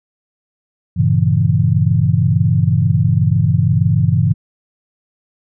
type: chord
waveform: sine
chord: G diminished seventh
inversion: none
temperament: equal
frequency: 98 / 116.54 / 138.59 / 164.81 Hz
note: G2 / Bb2 / Db3 / Fb3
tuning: 0 / 0 / 0 / 0 cents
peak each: -16 dBFS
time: 0.96-4.34 s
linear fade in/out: 20 ms
effects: none